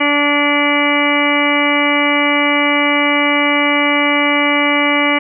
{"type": "harmonic tone", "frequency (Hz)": 290, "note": "D4", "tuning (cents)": -22, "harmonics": [1, 2, 3, 4, 5, 6, 7, 8, 10], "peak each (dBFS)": [-17, -20, -22, -20, -28, -27, -18, -17, -22], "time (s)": [0, 5.19], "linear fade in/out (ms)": 10, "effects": []}